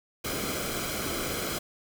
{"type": "noise with comb filter", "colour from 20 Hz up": "pink", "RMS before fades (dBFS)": -32, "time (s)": [0.24, 1.59], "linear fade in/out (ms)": 10, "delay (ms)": 1.1, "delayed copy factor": -0.6, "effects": []}